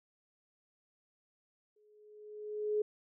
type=tone with exponential growth; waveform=sine; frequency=422.2 Hz; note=G#4; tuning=29 cents sharp; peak=-27 dBFS; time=1.76-2.82 s; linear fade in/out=5 ms; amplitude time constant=230 ms; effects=none